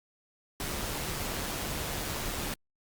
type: noise with amplitude modulation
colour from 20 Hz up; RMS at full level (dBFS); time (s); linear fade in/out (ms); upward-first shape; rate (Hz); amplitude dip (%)
pink; -33; 0.6-2.54; 2; sine; 145; 35
effects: Opus 48 kbps